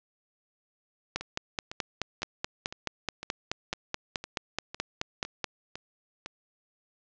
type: two click trains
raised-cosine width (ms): 0.2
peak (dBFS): -21 / -12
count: 11 / 21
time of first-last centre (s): 1.21-6.261 / 1.16-5.443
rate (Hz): 1.98 / 4.67
effects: resampled to 16000 Hz + 8-bit